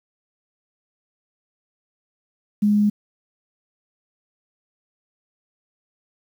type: tone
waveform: sine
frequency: 207.7 Hz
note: G#3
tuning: in tune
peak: -14 dBFS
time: 2.62-2.9 s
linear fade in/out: 10 ms
effects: 8-bit

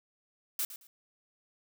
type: noise with echo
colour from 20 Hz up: blue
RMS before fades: -32 dBFS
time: 0.59-0.65 s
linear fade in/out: 2 ms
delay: 110 ms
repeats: 2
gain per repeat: -13 dB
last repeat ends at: 0.87 s
effects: none

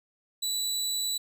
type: tone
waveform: 25% pulse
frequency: 3951 Hz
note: B7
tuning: in tune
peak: -24 dBFS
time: 0.42-1.18 s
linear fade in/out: 10 ms
effects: none

